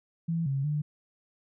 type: tone with pitch steps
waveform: sine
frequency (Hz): 166 / 136.8 / 149.2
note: E3 / C#3 / D3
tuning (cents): +12 / -23 / +28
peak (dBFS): -26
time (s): 0.28-0.82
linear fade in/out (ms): 10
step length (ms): 180
effects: none